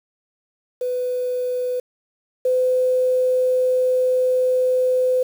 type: tone pair in turn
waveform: sine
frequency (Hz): 499.2 / 508.2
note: B4 / B4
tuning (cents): +19 / +49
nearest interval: unison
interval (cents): 30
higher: second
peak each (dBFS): -20 / -15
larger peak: second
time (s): 0.81-1.8 / 2.45-5.23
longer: second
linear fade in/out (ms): 5
effects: 7-bit